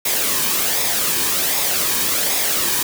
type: noise with flanger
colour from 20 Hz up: white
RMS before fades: -19 dBFS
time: 0.05-2.83 s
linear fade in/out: 5 ms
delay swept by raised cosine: 0.67 to 1.49 ms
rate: 1.3 Hz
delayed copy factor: -0.5
effects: none